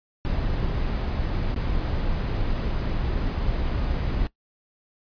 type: noise with dropouts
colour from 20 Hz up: brown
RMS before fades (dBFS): -25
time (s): 0.25-4.27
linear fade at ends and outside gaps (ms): 0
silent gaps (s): 1.544-1.562
effects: noise-tail reverb RT60 0.1 s tail -19 dB re dry + resampled to 11025 Hz